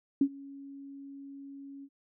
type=tone with ADSR envelope; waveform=sine; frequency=277.2 Hz; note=C#4; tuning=in tune; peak=-19 dBFS; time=0.21-1.89 s; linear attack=4 ms; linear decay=66 ms; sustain=-24 dB; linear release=55 ms; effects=none